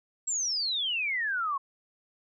sine exponential sweep, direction down, 7740 to 1067 Hz, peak -27 dBFS, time 0.27-1.58 s, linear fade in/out 10 ms, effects none

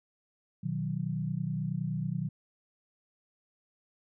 sine chord, B major, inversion none, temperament equal, 123.47 / 155.56 / 185 Hz, B2 / D#3 / F#3, 0 / 0 / 0 cents, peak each -36 / -33 / -35 dBFS, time 0.63-2.29 s, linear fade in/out 10 ms, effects none

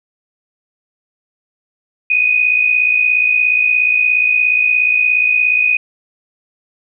sine tone pair together, 2481 / 2538 Hz, D#7 / D#7, -6 / +34 cents, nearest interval unison, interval 40 cents, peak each -11 / -17 dBFS, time 2.1-5.77 s, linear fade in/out 5 ms, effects none

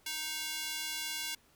square tone with high-pass filter, 311.4 Hz, D#4, 2 cents sharp, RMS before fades -38 dBFS, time 0.06-1.35 s, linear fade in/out 5 ms, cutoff 2700 Hz, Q 0.87, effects pink hiss -66 dBFS RMS until 1.55 s

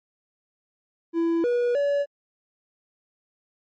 triangle tone with pitch steps, 333.6 / 483.7 / 570 Hz, E4 / B4 / C#5, +21 / -36 / +48 cents, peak -18 dBFS, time 1.13-2.06 s, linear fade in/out 50 ms, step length 310 ms, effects MP3 32 kbps

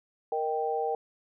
sine chord, Eb major, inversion second, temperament equal, 466.2 / 622.3 / 784 Hz, Bb4 / Eb5 / G5, 0 / 0 / 0 cents, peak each -30 / -36 / -30 dBFS, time 0.32-0.95 s, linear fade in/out 2 ms, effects none

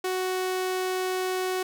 sawtooth tone, 371 Hz, F#4, 5 cents sharp, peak -22 dBFS, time 0.04-1.63 s, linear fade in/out 5 ms, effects none

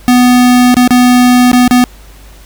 square tone with dropouts, 247.8 Hz, B3, 6 cents sharp, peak -4 dBFS, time 0.08-1.84 s, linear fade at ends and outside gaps 0 ms, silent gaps 0.743-0.768 / 0.876-0.907 / 1.516-1.531 / 1.678-1.71 s, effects added 50 Hz sine -34 dBFS peak until 2.45 s + pink hiss -40 dBFS RMS until 2.45 s

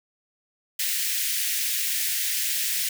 white high-pass noise, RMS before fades -26 dBFS, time 0.79-2.89 s, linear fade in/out 5 ms, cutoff 1700 Hz, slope 48 dB/octave, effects none

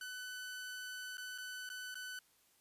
sawtooth tone with dropouts, 1502 Hz, F#6, 26 cents sharp, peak -40 dBFS, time 0.01-2.19 s, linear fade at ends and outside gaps 2 ms, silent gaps 1.171-1.18 / 1.379-1.383 / 1.691-1.7 / 1.944-1.954 s, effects white hiss -71 dBFS RMS until 2.6 s + resampled to 32000 Hz

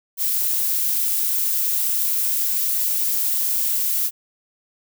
violet noise, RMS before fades -21 dBFS, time 0.17-4.11 s, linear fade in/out 50 ms, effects none

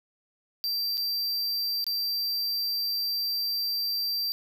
square tone with dropouts, 4699 Hz, D8, in tune, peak -27 dBFS, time 0.64-4.32 s, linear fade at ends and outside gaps 0 ms, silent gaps 0.972-0.978 / 1.842-1.866 s, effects none

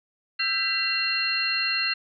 sine tone cluster, 1333 / 1584 / 1991 / 2744 / 4192 Hz, E6 / G6 / B6 / F7 / C8, +19 / +18 / +14 / -31 / +2 cents, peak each -35 / -32 / -32 / -27 / -26 dBFS, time 0.39-1.94 s, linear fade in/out 10 ms, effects none

